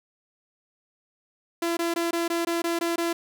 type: tone bursts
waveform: sawtooth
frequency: 338.2 Hz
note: E4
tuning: 44 cents sharp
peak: -20 dBFS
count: 9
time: 1.62-3.13 s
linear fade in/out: 5 ms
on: 150 ms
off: 20 ms
effects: none